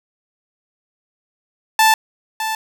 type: tone with echo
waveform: sawtooth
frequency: 880 Hz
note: A5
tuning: in tune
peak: -6 dBFS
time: 1.79-1.94 s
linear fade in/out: 2 ms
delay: 610 ms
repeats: 1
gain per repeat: -10 dB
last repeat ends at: 2.55 s
effects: none